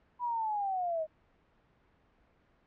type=linear sweep; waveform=sine; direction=down; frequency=987.8 to 616 Hz; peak=-30 dBFS; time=0.19-1.07 s; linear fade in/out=50 ms; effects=pink hiss -68 dBFS RMS until 2.66 s + low-pass 2000 Hz 12 dB/octave